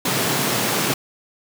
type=high-pass noise; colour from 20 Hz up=pink; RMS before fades=-21 dBFS; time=0.05-0.94 s; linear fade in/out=5 ms; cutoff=120 Hz; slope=48 dB/octave; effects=none